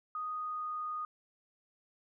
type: tone with pitch glide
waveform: sine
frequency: 1243 to 1235.1 Hz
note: D#6 to D#6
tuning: -2 to -13 cents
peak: -35 dBFS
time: 0.15-1.05 s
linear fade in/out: 2 ms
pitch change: -11 cents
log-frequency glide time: 0.32-0.82 s
effects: none